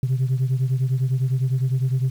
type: beating tone pair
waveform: sine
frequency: 127.9 / 137.8 Hz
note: C3 / C#3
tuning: -39 / -10 cents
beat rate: 9.9 Hz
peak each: -18 / -22 dBFS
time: 0.03-2.1 s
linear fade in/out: 2 ms
effects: tanh soft clip ceiling -15 dBFS + 8-bit